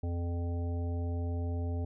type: harmonic tone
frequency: 86 Hz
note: F2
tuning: 26 cents flat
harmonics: 1 / 3 / 5 / 7 / 9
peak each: -31 / -41 / -45 / -48 / -50 dBFS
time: 0.03-1.85 s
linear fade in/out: 5 ms
effects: none